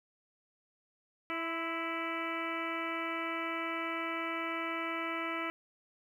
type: harmonic tone with a mistuned harmonic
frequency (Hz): 329.6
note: E4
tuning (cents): 0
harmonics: 1 / 2 / 3 / 4 / 5 / 6 / 7 / 8 / 9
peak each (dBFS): -40 / -43 / -44 / -39 / -50 / -42 / -41 / -49 / -49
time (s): 1.3-5.5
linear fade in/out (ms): 0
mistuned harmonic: 3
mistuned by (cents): +32
effects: 11-bit